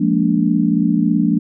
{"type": "chord", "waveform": "sine", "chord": "Bb dominant seventh", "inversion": "second", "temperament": "just", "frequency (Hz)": [174.81, 209.8, 233.1, 291.4], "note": ["F3", "Ab3", "Bb3", "D4"], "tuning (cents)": [2, 18, 0, -13], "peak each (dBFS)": -18, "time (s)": [0, 1.39], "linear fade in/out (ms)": 10, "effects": []}